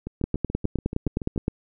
two click trains, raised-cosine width 3 ms, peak -10 / -18 dBFS, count 13 / 10, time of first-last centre 0.24-1.481 / 0.07-1.361 s, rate 9.67 / 6.97 Hz, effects none

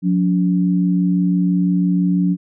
sine tone pair together, 179.8 / 285.8 Hz, F#3 / D4, -49 / -47 cents, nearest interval minor sixth, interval 802 cents, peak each -14 / -20 dBFS, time 0.02-2.37 s, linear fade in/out 50 ms, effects none

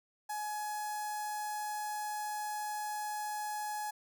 sawtooth tone with notch filter, 843 Hz, G#5, 26 cents sharp, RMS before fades -38 dBFS, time 0.29-3.91 s, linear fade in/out 10 ms, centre 2900 Hz, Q 0.64, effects none

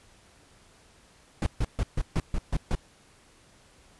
brown noise bursts, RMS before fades -25 dBFS, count 8, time 1.42-2.752 s, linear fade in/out 2 ms, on 44 ms, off 140 ms, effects pink hiss -58 dBFS RMS until 3.99 s + resampled to 24000 Hz

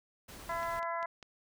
pink noise, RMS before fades -49 dBFS, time 0.28-0.8 s, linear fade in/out 10 ms
harmonic tone, 336.4 Hz, E4, 35 cents sharp, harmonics 2 / 3 / 4 / 5 / 6, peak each -38 / -36 / -42 / -45 / -45 dBFS, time 0.49-1.06 s, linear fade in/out 5 ms
click train, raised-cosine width 0.2 ms, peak -31 dBFS, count 4, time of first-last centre 0.63-1.228 s, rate 5.02 Hz
effects none

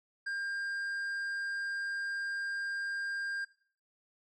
sine tone with tanh clipping, 1601 Hz, G6, 36 cents sharp, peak -35 dBFS, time 0.26-3.45 s, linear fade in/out 10 ms, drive 7 dB, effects noise-tail reverb RT60 0.5 s tail -18 dB re dry

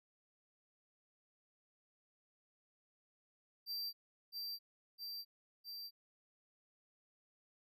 square tone with echo, 4699 Hz, D8, in tune, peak -40 dBFS, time 3.66-3.93 s, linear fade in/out 50 ms, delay 660 ms, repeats 3, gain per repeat -2 dB, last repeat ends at 5.91 s, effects none

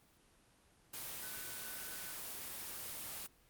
sine tone in noise, 1500 Hz, F#6, 23 cents sharp, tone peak -53 dBFS, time 1.22-2.13 s, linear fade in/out 10 ms, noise white, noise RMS -45 dBFS, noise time 0.93-3.27 s, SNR -11 dB, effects pink hiss -68 dBFS RMS until 3.49 s + Opus 24 kbps

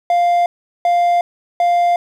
triangle tone bursts, 698.5 Hz, F5, in tune, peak -9 dBFS, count 3, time 0.1-1.96 s, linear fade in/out 2 ms, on 360 ms, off 390 ms, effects 8-bit

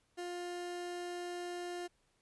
30% pulse tone, 352.6 Hz, F4, 17 cents sharp, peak -37 dBFS, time 0.17-1.88 s, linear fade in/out 20 ms, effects pink hiss -75 dBFS RMS until 2.21 s + resampled to 24000 Hz

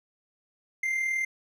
triangle tone with amplitude modulation, 2093 Hz, C7, in tune, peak -22 dBFS, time 0.83-1.25 s, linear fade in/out 5 ms, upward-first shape sine, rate 39.7 Hz, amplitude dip 45%, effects none

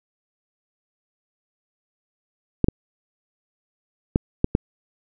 clicks, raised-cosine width 3 ms, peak -3 dBFS, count 5, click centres 2.643 / 2.685 / 4.159 / 4.444 / 4.551 s, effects none

